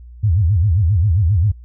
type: tone with vibrato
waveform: sine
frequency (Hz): 92.5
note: F#2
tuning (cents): 0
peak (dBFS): -11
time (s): 0.23-1.52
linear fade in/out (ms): 10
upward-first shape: sine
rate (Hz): 7.5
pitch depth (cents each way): 290
effects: added 60 Hz sine -35 dBFS peak until 1.64 s